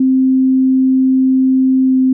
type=tone with pitch glide; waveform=sine; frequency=261.6 to 259.9 Hz; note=C4 to C4; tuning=0 to -11 cents; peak=-8 dBFS; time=0-2.13 s; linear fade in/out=5 ms; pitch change=-11 cents; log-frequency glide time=1.84-1.97 s; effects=none